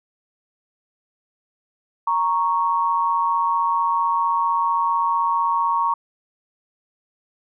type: tone pair together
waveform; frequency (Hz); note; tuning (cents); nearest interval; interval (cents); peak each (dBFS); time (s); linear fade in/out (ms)
sine; 932.3 / 1107.9; A#5 / C#6; 0 / -1; minor third; 299; -20; 2.07-5.94; 5
effects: none